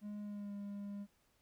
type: tone with pitch glide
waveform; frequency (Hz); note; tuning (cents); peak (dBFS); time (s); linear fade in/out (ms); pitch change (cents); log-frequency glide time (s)
triangle; 207.6 to 202.2; G#3 to G#3; 0 to -46; -40; 0.01-1.07; 50; -46; 0.21-0.54
effects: pink hiss -75 dBFS RMS until 1.41 s